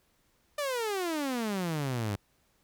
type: exponential sweep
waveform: sawtooth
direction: down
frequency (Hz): 603 to 96.9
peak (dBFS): -26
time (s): 0.58-2.16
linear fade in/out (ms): 5
effects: pink hiss -70 dBFS RMS until 2.63 s